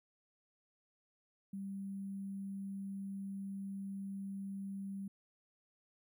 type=tone with sample-and-hold; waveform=sine; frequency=196 Hz; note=G3; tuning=in tune; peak=-40 dBFS; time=1.53-5.08 s; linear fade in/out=5 ms; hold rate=11025 Hz; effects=none